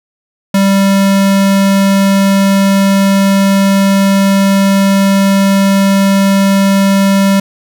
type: tone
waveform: square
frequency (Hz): 196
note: G3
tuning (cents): 0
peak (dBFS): -7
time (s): 0.54-7.4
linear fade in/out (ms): 5
effects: none